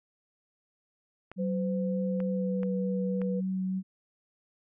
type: clicks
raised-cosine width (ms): 0.5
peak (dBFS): -28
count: 4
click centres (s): 1.316 / 2.203 / 2.632 / 3.217
type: tone with vibrato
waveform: sine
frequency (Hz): 188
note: F#3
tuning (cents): +28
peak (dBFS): -28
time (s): 1.36-3.83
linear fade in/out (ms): 50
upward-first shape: sine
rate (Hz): 3.4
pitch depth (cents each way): 8
type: tone with pitch glide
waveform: sine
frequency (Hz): 510 to 490.9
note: C5 to B4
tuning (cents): -44 to -10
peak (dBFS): -33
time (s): 1.38-3.41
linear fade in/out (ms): 20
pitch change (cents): -66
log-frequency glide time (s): 2.24-2.72
effects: none